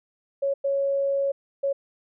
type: tone bursts at uneven times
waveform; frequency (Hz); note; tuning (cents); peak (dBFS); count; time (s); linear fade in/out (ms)
sine; 554; C#5; -1; -21; 3; 0.42-0.54 / 0.64-1.32 / 1.63-1.73; 10
effects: none